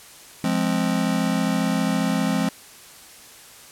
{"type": "chord", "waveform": "square", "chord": "F minor", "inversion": "none", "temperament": "just", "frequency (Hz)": [174.61, 209.5, 261.9], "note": ["F3", "Ab3", "C4"], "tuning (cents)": [0, 15, 2], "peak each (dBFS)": -25, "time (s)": [0.44, 2.49], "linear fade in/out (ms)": 2, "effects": ["white hiss -45 dBFS RMS until 3.71 s", "low-pass 12000 Hz 12 dB/octave"]}